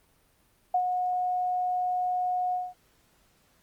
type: tone with ADSR envelope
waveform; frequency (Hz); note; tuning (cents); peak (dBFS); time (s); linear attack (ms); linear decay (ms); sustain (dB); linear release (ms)
sine; 727; F#5; -31; -20; 0.74-2.74; 6; 72; -5; 210
effects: pink hiss -65 dBFS RMS until 3.62 s + Opus 32 kbps